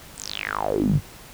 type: tone with band-pass filter sweep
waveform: sawtooth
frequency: 51.6 Hz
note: G#1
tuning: 10 cents flat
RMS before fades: -24 dBFS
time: 0.15-1.01 s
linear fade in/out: 50 ms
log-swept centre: 9700 to 110 Hz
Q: 7.8
effects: pink hiss -44 dBFS RMS until 1.33 s